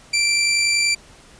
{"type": "tone with amplitude modulation", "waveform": "20% pulse", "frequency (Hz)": 2349, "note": "D7", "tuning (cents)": 0, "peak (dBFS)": -10, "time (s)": [0.13, 0.95], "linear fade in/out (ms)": 10, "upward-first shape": "sine", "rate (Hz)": 50.5, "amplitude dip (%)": 25, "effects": ["pink hiss -47 dBFS RMS until 1.39 s", "resampled to 22050 Hz"]}